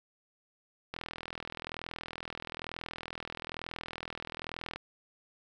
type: click train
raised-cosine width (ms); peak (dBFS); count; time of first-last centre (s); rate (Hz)
0.3; -22; 158; 0.94-4.76; 41.1
effects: none